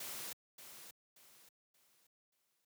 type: noise with echo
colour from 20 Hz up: white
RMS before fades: -45 dBFS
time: 0-0.33 s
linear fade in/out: 5 ms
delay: 580 ms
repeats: 4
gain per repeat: -9 dB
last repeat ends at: 2.65 s
effects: high-pass 100 Hz 12 dB/octave